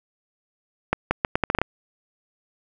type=accelerating click train; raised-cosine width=0.5 ms; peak=-4 dBFS; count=9; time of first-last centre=0.93-1.616 s; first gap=180 ms; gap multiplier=0.77; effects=none